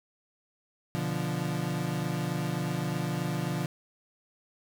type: chord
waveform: 35% pulse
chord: B diminished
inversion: none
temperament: equal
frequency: 123.47 / 146.83 / 174.61 Hz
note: B2 / D3 / F3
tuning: 0 / 0 / 0 cents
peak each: -34 / -31 / -31 dBFS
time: 0.95-3.66 s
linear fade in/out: 0 ms
effects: none